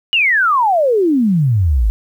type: exponential sweep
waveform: sine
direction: down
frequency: 2960 to 49 Hz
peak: -10 dBFS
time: 0.13-1.9 s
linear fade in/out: 0 ms
effects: 8-bit